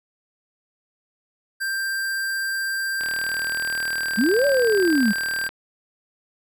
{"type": "tone", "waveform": "square", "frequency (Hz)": 1579, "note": "G6", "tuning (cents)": 12, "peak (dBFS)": -24, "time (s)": [1.6, 5.49], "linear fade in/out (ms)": 20}
{"type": "click train", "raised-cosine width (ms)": 0.3, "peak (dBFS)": -18, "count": 98, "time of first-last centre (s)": [3.01, 5.491], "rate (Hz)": 39.1}
{"type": "linear two-way sweep", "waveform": "sine", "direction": "up then down", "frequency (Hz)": [191.2, 580, 191.2], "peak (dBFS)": -16, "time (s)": [4.17, 5.13], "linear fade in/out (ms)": 20, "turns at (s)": 4.46}
{"effects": []}